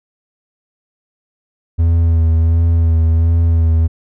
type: tone with vibrato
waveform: triangle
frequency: 82.41 Hz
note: E2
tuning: in tune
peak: -7 dBFS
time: 1.78-3.88 s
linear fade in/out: 20 ms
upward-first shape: sine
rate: 1.4 Hz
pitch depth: 27 cents each way
effects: none